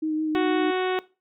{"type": "tone with vibrato", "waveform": "sine", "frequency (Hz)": 311.1, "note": "D#4", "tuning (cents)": 0, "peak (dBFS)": -23, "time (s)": [0.02, 0.71], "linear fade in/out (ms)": 10, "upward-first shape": "sine", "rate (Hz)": 6, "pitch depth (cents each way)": 17}
{"type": "harmonic tone", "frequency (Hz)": 370, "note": "F#4", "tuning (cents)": 0, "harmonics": [1, 2, 3, 4, 5, 6, 7, 8, 9, 10], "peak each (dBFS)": [-23, -29, -33, -35, -37, -39, -40, -41, -42, -43], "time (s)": [0.35, 0.99], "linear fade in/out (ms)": 0}
{"effects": ["noise-tail reverb RT60 0.3 s tail -20 dB re dry"]}